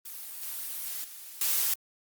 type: noise with level steps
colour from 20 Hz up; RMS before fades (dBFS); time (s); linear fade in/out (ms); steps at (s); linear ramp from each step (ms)
blue; -41 / -36 / -45 / -27; 0.05-1.74; 5; 0.42 / 1.04 / 1.41; 2
effects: Opus 32 kbps